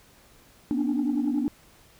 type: tone cluster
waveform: sine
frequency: 240.4 / 261.2 / 289.4 / 299.9 Hz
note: B3 / C4 / D4 / D4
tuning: -46 / -3 / -25 / +36 cents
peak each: -26 / -32 / -25 / -29 dBFS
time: 0.71-1.48 s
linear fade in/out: 0 ms
effects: tanh soft clip ceiling -18 dBFS + pink hiss -56 dBFS RMS until 1.99 s